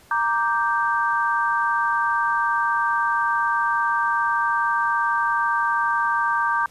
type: chord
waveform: sine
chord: G minor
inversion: first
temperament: equal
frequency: 932.3 / 1174.7 / 1568 Hz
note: Bb5 / D6 / G6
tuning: 0 / 0 / 0 cents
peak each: -23 dBFS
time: 0.11-6.66 s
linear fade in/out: 2 ms
effects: pink hiss -52 dBFS RMS until 6.7 s + resampled to 32000 Hz